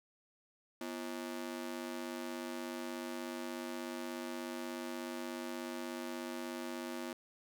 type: ring-modulated tone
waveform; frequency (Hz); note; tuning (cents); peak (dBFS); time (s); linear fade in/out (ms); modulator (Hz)
sawtooth; 293.7; D4; 0; -33; 0.81-7.13; 2; 48.3
effects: none